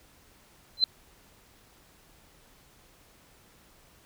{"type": "tone with exponential growth", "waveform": "sine", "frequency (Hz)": 4072, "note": "C8", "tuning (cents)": -48, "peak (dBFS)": -14, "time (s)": [0.77, 0.84], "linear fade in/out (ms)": 2, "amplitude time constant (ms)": 15, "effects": ["pink hiss -59 dBFS RMS until 4.05 s"]}